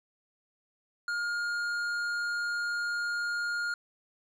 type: tone with tanh clipping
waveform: sine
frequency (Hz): 1418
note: F6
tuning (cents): +26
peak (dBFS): -31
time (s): 1.08-3.74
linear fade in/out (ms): 2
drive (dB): 10
effects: none